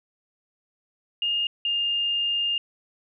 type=tone pair in turn; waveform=sine; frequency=2833 / 2817 Hz; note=F7 / F7; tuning=+24 / +14 cents; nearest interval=unison; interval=10 cents; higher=first; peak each=-22 dBFS; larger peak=neither; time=1.22-1.47 / 1.65-2.58 s; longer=second; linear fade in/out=2 ms; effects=none